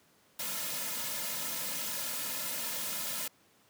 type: noise with comb filter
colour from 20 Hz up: white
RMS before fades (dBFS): -36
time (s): 0.39-3.28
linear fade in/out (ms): 5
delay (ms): 2.6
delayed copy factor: -0.95
effects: pink hiss -65 dBFS RMS until 3.69 s + high-pass 150 Hz 12 dB/octave